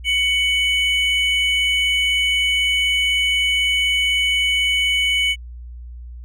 triangle tone pair together, 2238 / 2987 Hz, C#7 / F#7, +16 / +16 cents, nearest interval perfect fourth, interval 500 cents, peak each -17 dBFS, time 0.04-5.36 s, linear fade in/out 50 ms, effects added 60 Hz sine -32 dBFS peak until 6.24 s

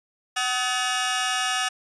sawtooth tone cluster, 753 / 1268 / 1730 / 2853 Hz, F#5 / D#6 / A6 / F7, +30 / +32 / -30 / +36 cents, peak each -25 dBFS, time 0.36-1.69 s, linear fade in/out 10 ms, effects resampled to 22050 Hz

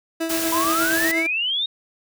30% pulse tone with tremolo, 327.5 Hz, E4, 11 cents flat, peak -18 dBFS, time 0.2-1.27 s, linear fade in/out 10 ms, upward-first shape triangle, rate 8.4 Hz, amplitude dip 55%
white noise, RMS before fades -26 dBFS, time 0.29-1.12 s, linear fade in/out 10 ms
sine exponential sweep, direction up, 979 to 3769 Hz, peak -20 dBFS, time 0.52-1.66 s, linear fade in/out 5 ms
effects none

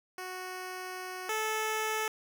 10% pulse tone pair in turn, 368.9 / 435.5 Hz, F#4 / A4, -5 / -18 cents, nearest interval minor third, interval 287 cents, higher second, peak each -30 / -22 dBFS, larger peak second, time 0.18-1.29 / 1.29-2.08 s, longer first, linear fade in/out 2 ms, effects none

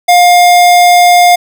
square tone, 708 Hz, F5, 23 cents sharp, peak -3 dBFS, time 0.08-1.36 s, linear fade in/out 10 ms, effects none

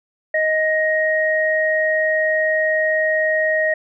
sine tone pair together, 626 / 1875.9 Hz, D#5 / A#6, +10 / +10 cents, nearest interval octave + perfect fifth, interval 1900 cents, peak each -18 dBFS, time 0.34-3.74 s, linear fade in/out 5 ms, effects none

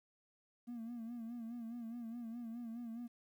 triangle tone with vibrato, 233.1 Hz, A#3, in tune, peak -40 dBFS, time 0.67-3.08 s, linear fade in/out 20 ms, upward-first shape sine, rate 4.8 Hz, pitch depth 70 cents each way, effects tanh soft clip ceiling -37 dBFS + 12-bit

